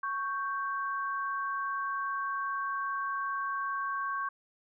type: tone pair together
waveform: sine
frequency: 1108.7 / 1566.2 Hz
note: C#6 / G6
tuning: 0 / -2 cents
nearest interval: tritone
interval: 598 cents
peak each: -32 / -36 dBFS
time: 0.03-4.29 s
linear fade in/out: 5 ms
effects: none